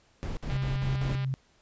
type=noise bursts; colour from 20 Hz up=brown; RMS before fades=-33 dBFS; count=5; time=0.23-1.154 s; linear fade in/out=0 ms; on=140 ms; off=56 ms
type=click train; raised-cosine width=0.3 ms; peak=-27 dBFS; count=151; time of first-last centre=0.5-1.246 s; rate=201 Hz
type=tone; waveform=sine; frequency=132.7 Hz; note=C3; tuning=25 cents sharp; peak=-27 dBFS; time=0.52-1.34 s; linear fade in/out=0 ms
effects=pink hiss -64 dBFS RMS until 1.61 s + resampled to 16000 Hz